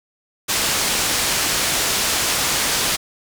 white low-pass noise, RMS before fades -20 dBFS, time 0.48-2.97 s, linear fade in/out 20 ms, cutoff 8200 Hz, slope 12 dB/octave, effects none

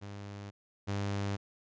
sawtooth tone pair in turn, 101 / 100.3 Hz, G#2 / G2, -48 / +40 cents, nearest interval unison, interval 12 cents, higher first, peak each -38 / -28 dBFS, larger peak second, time 0.01-0.51 / 0.87-1.37 s, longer neither, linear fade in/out 20 ms, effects resampled to 16000 Hz

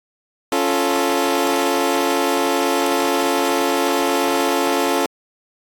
20% pulse chord, Db augmented, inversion none, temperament equal, 277.2 / 349.2 / 440 Hz, Db4 / F4 / A4, 0 / 0 / 0 cents, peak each -16 dBFS, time 0.52-5.06 s, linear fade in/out 2 ms, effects AAC 64 kbps

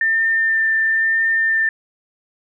sine tone with vibrato, 1795 Hz, A6, 34 cents sharp, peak -14 dBFS, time 0.01-1.69 s, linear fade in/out 2 ms, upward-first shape sine, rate 1 Hz, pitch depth 10 cents each way, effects none

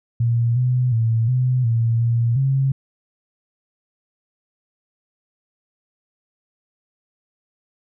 sine tone with pitch steps, 117.5 / 125.5 / 113.6 / 126.8 / 115.2 / 117.1 / 135 Hz, A#2 / B2 / A#2 / B2 / A#2 / A#2 / C#3, +14 / +28 / -44 / +46 / -20 / +8 / -45 cents, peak -15 dBFS, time 0.2-2.72 s, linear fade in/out 5 ms, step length 360 ms, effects none

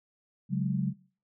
sine chord, C# suspended fourth, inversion none, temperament just, 138.59 / 184.79 / 207.9 Hz, C#3 / F#3 / G#3, 0 / -2 / +2 cents, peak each -30 / -29 / -33 dBFS, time 0.49-0.94 s, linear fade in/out 50 ms, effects noise-tail reverb RT60 0.4 s tail -20 dB re dry

